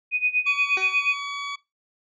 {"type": "tone with tremolo", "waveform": "sine", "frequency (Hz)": 2489, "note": "D#7", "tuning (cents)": 0, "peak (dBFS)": -17, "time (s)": [0.11, 1.17], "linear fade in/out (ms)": 50, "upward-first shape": "sine", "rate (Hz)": 8.4, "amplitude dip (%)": 85}
{"type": "tone", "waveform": "20% pulse", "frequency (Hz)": 1134, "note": "C#6", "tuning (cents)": 39, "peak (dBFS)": -24, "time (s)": [0.46, 1.56], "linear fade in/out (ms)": 10}
{"type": "tone with exponential decay", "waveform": "15% pulse", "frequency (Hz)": 378.5, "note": "F#4", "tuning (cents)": 39, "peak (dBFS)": -21, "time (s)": [0.77, 1.06], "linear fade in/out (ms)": 2, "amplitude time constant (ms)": 61}
{"effects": ["noise-tail reverb RT60 0.2 s tail -18 dB re dry", "resampled to 16000 Hz"]}